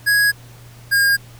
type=tone pair in turn; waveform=square; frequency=1661.2 / 1619.5 Hz; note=G#6 / G#6; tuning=0 / -44 cents; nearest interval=unison; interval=44 cents; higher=first; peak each=-13 dBFS; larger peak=neither; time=0.06-0.32 / 0.91-1.17 s; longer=neither; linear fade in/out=20 ms; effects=added 119 Hz sine -40 dBFS peak until 1.39 s + pink hiss -46 dBFS RMS until 1.39 s